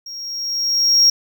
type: tone with level ramp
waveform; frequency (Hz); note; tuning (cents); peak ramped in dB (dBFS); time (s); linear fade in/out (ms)
triangle; 5588; F8; 0; -29 to -6; 0.06-1.1; 5
effects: tanh soft clip ceiling -2 dBFS